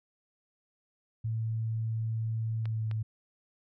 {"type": "tone with pitch glide", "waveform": "sine", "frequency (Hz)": [112, 109.76], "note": ["A2", "A2"], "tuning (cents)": [31, -4], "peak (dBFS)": -29, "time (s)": [1.24, 3.03], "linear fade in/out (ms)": 10, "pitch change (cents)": -35, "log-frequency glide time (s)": [2.58, 2.89]}
{"type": "clicks", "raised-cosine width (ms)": 0.3, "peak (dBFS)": -29, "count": 2, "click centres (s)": [2.656, 2.913]}
{"effects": []}